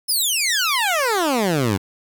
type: exponential sweep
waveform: 15% pulse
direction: down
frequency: 5350 to 89.6 Hz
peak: -11 dBFS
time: 0.08-1.78 s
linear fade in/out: 20 ms
effects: 8-bit